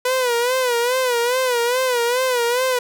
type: tone with vibrato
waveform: sawtooth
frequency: 493.9 Hz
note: B4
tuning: in tune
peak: -13 dBFS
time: 0.05-2.79 s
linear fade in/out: 5 ms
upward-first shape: sine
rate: 2.4 Hz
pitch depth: 91 cents each way
effects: none